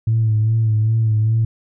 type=tone with vibrato; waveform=sine; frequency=110.4 Hz; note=A2; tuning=6 cents sharp; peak=-12 dBFS; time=0.07-1.45 s; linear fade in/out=5 ms; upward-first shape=sine; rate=2.5 Hz; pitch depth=42 cents each way; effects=tanh soft clip ceiling -9 dBFS